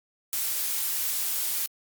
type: noise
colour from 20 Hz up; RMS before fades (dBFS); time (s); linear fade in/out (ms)
blue; -28; 0.33-1.66; 0
effects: Opus 48 kbps